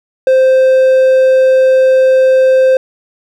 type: tone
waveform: triangle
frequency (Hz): 522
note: C5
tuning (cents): -4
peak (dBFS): -3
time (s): 0.27-2.77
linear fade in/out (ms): 2
effects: none